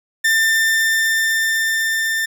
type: tone with level ramp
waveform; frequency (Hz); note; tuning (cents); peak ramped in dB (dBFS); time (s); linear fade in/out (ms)
40% pulse; 1792; A6; +31; -12 to -17; 0.24-2.26; 10
effects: none